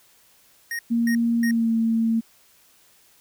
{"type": "tone bursts", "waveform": "square", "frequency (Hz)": 1864.7, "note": "A#6", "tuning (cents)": 0, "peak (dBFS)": -27, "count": 3, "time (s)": [0.71, 1.51], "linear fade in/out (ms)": 2, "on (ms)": 80, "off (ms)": 280}
{"type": "tone with pitch glide", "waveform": "sine", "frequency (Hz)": [233.1, 226.6], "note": ["A#3", "A#3"], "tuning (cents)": [0, -49], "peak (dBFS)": -18, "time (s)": [0.9, 2.21], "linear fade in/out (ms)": 20, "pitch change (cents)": -49, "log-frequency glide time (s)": [1.41, 1.73]}
{"effects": ["white hiss -57 dBFS RMS until 3.2 s"]}